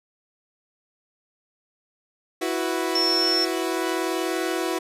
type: chord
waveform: sawtooth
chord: E suspended second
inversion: none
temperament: equal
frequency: 329.6 / 370 / 493.9 Hz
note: E4 / F#4 / B4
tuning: 0 / 0 / 0 cents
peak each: -23 / -23 / -28 dBFS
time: 2.41-4.79 s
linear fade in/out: 10 ms
type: tone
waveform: sine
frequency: 5400 Hz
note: E8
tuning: 41 cents sharp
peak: -20 dBFS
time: 2.95-3.45 s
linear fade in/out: 5 ms
effects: resampled to 32000 Hz